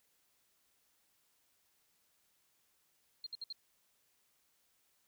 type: tone bursts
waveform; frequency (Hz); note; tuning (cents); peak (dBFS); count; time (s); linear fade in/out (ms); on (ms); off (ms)
sine; 4200; C8; +6; -40; 4; 3.24-3.526; 2; 25; 62
effects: white hiss -75 dBFS RMS until 5.07 s